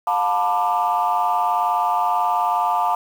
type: chord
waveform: sine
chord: B half-diminished seventh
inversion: second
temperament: just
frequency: 711.2 / 889 / 987.8 / 1185.3 Hz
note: F5 / A5 / B5 / D6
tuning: +31 / +18 / 0 / +16 cents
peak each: -21 / -20 / -23 / -23 dBFS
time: 0.07-2.95 s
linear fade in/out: 2 ms
effects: tanh soft clip ceiling -10 dBFS + 7-bit